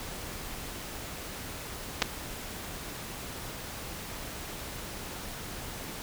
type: clicks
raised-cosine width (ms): 0.2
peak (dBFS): -7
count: 2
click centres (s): 2.02 / 2.024
effects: pink hiss -40 dBFS RMS until 6.02 s